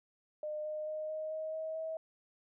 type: tone with pitch steps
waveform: sine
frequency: 607 / 612.6 / 618.3 / 624.1 / 629.9 / 635.7 / 641.6 Hz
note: D#5 / D#5 / D#5 / D#5 / D#5 / D#5 / E5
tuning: -43 / -27 / -11 / +5 / +21 / +37 / -47 cents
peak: -36 dBFS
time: 0.43-1.97 s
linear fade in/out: 2 ms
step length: 220 ms
effects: none